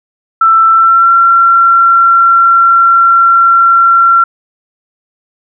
sine tone with pitch glide, 1332 to 1363.9 Hz, E6 to F6, +18 to -41 cents, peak -3 dBFS, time 0.41-4.24 s, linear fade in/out 5 ms, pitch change +41 cents, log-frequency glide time 0.7-1.12 s, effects none

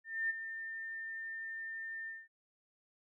sine tone with ADSR envelope, 1803 Hz, A6, 42 cents sharp, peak -30 dBFS, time 0.04-2.28 s, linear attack 260 ms, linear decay 16 ms, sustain -10 dB, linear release 210 ms, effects none

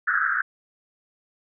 white band-pass noise, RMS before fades -23 dBFS, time 0.07-0.42 s, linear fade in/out 10 ms, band 1300 to 1700 Hz, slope 96 dB/octave, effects none

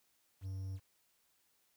triangle tone with quantisation, 95.3 Hz, G2, 48 cents flat, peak -37 dBFS, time 0.41-0.8 s, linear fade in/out 50 ms, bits 11, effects white hiss -75 dBFS RMS until 1.76 s

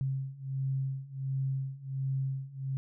sine beating tone pair, 133.6 / 135 Hz, C3 / C#3, +36 / -45 cents, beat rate 1.4 Hz, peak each -35 / -33 dBFS, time 0.01-2.77 s, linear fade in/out 0 ms, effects none

